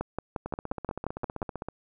two click trains, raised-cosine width 1 ms, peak -16 / -20 dBFS, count 9 / 20, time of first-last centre 0.01-1.418 / 0.46-1.686 s, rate 5.68 / 15.5 Hz, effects none

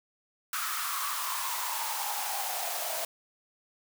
white noise with high-pass filter sweep, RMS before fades -33 dBFS, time 0.53-3.05 s, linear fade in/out 2 ms, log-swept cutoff 1300 to 650 Hz, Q 7.2, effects none

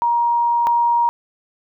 sine tone pair in turn, 945 / 945 Hz, A#5 / A#5, +23 / +23 cents, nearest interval unison, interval 0 cents, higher neither, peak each -14 / -13 dBFS, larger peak second, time 0.02-0.67 / 0.67-1.09 s, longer first, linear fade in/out 0 ms, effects none

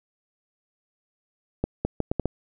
accelerating click train, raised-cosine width 2 ms, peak -10 dBFS, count 6, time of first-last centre 1.64-2.257 s, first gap 210 ms, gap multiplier 0.73, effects none

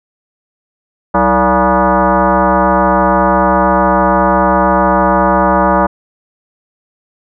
sine tone with frequency modulation, 190.5 Hz, G3, 49 cents flat, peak -7 dBFS, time 1.14-5.87 s, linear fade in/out 10 ms, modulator 256 Hz, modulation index 4.3, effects none

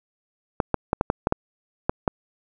clicks, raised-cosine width 1 ms, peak -5 dBFS, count 9, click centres 0.602 / 0.743 / 0.931 / 1.011 / 1.101 / 1.271 / 1.324 / 1.895 / 2.078 s, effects none

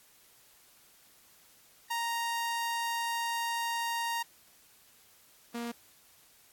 sawtooth tone pair in turn, 932 / 235.8 Hz, A#5 / A#3, -1 / +20 cents, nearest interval 2 octaves, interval 2379 cents, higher first, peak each -27 / -31 dBFS, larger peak first, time 1.9-4.23 / 5.54-5.72 s, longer first, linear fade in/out 10 ms, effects white hiss -61 dBFS RMS until 6.52 s + AAC 64 kbps

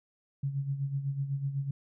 sine tone with tremolo, 138.59 Hz, C#3, in tune, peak -27 dBFS, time 0.43-1.71 s, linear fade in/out 5 ms, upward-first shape sine, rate 8 Hz, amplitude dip 65%, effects none

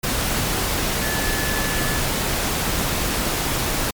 sine tone in noise, 1729 Hz, A6, 31 cents flat, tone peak -28 dBFS, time 1.02-2 s, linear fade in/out 10 ms, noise pink, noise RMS -22 dBFS, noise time 0.03-3.91 s, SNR -9 dB, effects MP3 96 kbps

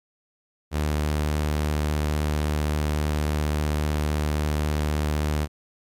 sawtooth tone with vibrato, 75.3 Hz, D2, 44 cents sharp, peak -18 dBFS, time 0.71-5.48 s, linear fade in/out 50 ms, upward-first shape triangle, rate 16 Hz, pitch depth 14 cents each way, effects MP3 96 kbps

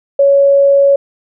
sine tone, 558 Hz, C#5, 11 cents sharp, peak -5 dBFS, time 0.19-0.96 s, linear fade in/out 5 ms, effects none

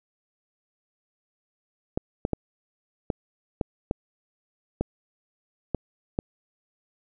clicks, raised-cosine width 2 ms, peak -11 dBFS, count 9, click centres 1.975 / 2.251 / 2.333 / 3.102 / 3.612 / 3.911 / 4.81 / 5.747 / 6.189 s, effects none

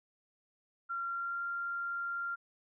sine tone with pitch glide, 1376 to 1388 Hz, F6 to F6, -26 to -11 cents, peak -34 dBFS, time 0.89-2.36 s, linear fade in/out 20 ms, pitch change +15 cents, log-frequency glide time 1.08-1.44 s, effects none

